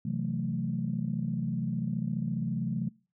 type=chord; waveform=sine; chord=F# half-diminished seventh; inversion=second; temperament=equal; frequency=130.81 / 164.81 / 185 / 220 Hz; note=C3 / E3 / F#3 / A3; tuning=0 / 0 / 0 / 0 cents; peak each=-34 dBFS; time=0.05-2.89 s; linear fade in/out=5 ms; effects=noise-tail reverb RT60 0.4 s tail -26 dB re dry + tanh soft clip ceiling -18 dBFS